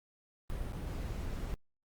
brown noise with dropouts, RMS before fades -38 dBFS, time 0.5-1.54 s, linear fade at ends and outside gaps 0 ms, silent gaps 0.723-0.732 s, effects Opus 32 kbps

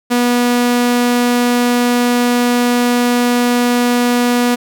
sawtooth tone, 243.1 Hz, B3, 27 cents flat, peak -7 dBFS, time 0.1-4.56 s, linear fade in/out 20 ms, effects none

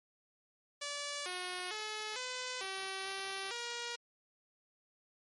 5% pulse tone with pitch steps, 577 / 362.6 / 428.9 / 505 / 384.4 / 388 / 475.2 Hz, D5 / F#4 / A4 / B4 / G4 / G4 / A#4, -31 / -35 / -44 / +39 / -34 / -18 / +33 cents, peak -27 dBFS, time 0.81-3.96 s, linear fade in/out 10 ms, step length 450 ms, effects MP3 48 kbps

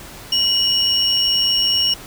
triangle tone pair together, 2923 / 5518 Hz, F#7 / F8, -22 / -22 cents, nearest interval major seventh, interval 1100 cents, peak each -16 dBFS, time 0.32-1.94 s, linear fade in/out 5 ms, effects pink hiss -37 dBFS RMS until 2.06 s

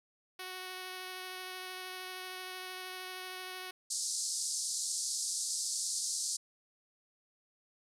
5% pulse tone with vibrato, 370 Hz, F#4, in tune, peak -30 dBFS, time 0.39-3.71 s, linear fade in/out 5 ms, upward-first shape sine, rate 13 Hz, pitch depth 9 cents each way
white band-pass noise, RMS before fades -36 dBFS, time 3.9-6.37 s, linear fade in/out 10 ms, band 4400 to 9400 Hz, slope 48 dB/octave
effects none

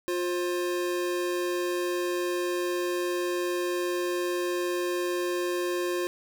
square tone pair together, 353.6 / 531 Hz, F4 / C5, +22 / +25 cents, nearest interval perfect fifth, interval 703 cents, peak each -28 / -35 dBFS, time 0.08-6.07 s, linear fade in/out 0 ms, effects none

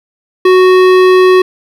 sine tone with hard clipping, 370 Hz, F#4, in tune, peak -5 dBFS, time 0.45-1.42 s, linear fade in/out 5 ms, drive 16 dB, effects none

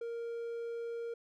triangle tone, 466.2 Hz, A#4, in tune, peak -35 dBFS, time 0.01-1.14 s, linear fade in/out 5 ms, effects none

